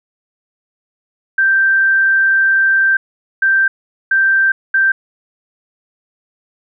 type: tone bursts at uneven times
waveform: sine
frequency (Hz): 1568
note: G6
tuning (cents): 0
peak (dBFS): -9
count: 4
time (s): 1.38-2.97 / 3.42-3.68 / 4.11-4.52 / 4.74-4.92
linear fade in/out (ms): 5
effects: none